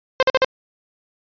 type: tone bursts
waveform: sawtooth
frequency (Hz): 523.3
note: C5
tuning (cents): 0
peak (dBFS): -8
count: 4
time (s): 0.2-0.446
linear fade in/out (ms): 0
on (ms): 27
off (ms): 46
effects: resampled to 11025 Hz